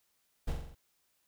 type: noise with echo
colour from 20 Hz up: brown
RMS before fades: -32 dBFS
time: 0.47-0.53 s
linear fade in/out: 10 ms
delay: 44 ms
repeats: 5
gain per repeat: -4 dB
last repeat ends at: 0.75 s
effects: white hiss -75 dBFS RMS until 1.27 s